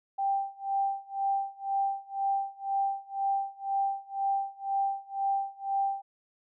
sine tone with tremolo, 787 Hz, G5, 7 cents sharp, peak -24 dBFS, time 0.18-6.02 s, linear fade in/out 10 ms, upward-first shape sine, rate 2 Hz, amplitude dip 95%, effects none

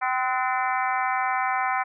harmonic tone with a mistuned harmonic, 256.7 Hz, C4, 33 cents flat, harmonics 3 / 4 / 5 / 6 / 7 / 8 / 9, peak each -26 / -28 / -30 / -32 / -33 / -34 / -35 dBFS, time 0.01-1.84 s, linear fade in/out 20 ms, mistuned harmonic 6, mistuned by -67 cents, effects none

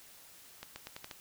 accelerating click train, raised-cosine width 0.2 ms, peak -25 dBFS, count 6, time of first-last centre 0.63-1.112 s, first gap 130 ms, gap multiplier 0.85, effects white hiss -56 dBFS RMS until 1.2 s

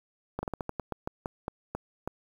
slowing click train, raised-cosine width 1 ms, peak -18 dBFS, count 13, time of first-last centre 0.39-2.076 s, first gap 40 ms, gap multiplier 1.21, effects 8-bit

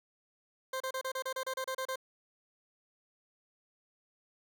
20% pulse tone bursts, 523.3 Hz, C5, in tune, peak -29 dBFS, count 12, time 0.73-1.958 s, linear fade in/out 5 ms, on 73 ms, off 32 ms, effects none

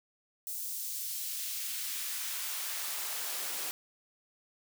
white noise with high-pass filter sweep, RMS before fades -37 dBFS, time 0.47-3.71 s, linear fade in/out 0 ms, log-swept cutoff 7900 to 310 Hz, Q 0.72, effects none

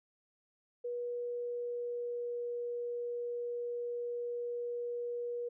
sine tone with pitch glide, 483.6 to 480 Hz, B4 to B4, -36 to -49 cents, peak -35 dBFS, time 0.84-5.49 s, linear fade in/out 10 ms, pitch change -13 cents, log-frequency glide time 0.99-2.44 s, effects none

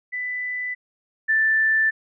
sine tone pair in turn, 1992 / 1766 Hz, B6 / A6, +14 / +6 cents, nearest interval major second, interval 208 cents, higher first, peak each -25 / -16 dBFS, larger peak second, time 0.12-0.75 / 1.28-1.91 s, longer neither, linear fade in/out 20 ms, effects none

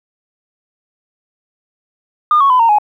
sine tone with pitch steps, 1213 / 1105.9 / 1008.3 / 919.3 / 838.1 Hz, D#6 / C#6 / B5 / A#5 / G#5, -44 / -4 / +36 / -24 / +16 cents, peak -6 dBFS, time 2.31-2.785 s, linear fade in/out 2 ms, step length 95 ms, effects tanh soft clip ceiling -3 dBFS + 8-bit

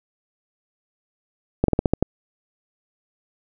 slowing click train, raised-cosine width 2 ms, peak -3 dBFS, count 7, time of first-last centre 1.64-2.026 s, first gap 43 ms, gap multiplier 1.16, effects none

